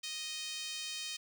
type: tone with high-pass filter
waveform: 5% pulse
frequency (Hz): 622.3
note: D#5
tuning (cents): 0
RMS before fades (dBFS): -41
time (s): 0.03-1.17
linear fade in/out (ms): 10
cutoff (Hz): 2800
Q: 1.5
effects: none